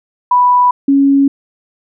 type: tone pair in turn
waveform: sine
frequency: 987 / 277 Hz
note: B5 / C#4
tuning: -1 / -1 cents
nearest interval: octave + minor seventh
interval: 2200 cents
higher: first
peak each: -6 dBFS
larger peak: neither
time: 0.31-0.71 / 0.88-1.28 s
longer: neither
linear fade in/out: 5 ms
effects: none